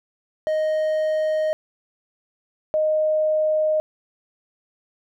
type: tone pair in turn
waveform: triangle / sine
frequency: 622.3 / 619.4 Hz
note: D#5 / D#5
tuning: 0 / -8 cents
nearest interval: unison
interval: 8 cents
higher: first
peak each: -17 dBFS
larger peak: neither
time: 0.47-1.53 / 2.74-3.8 s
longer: neither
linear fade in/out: 0 ms
effects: none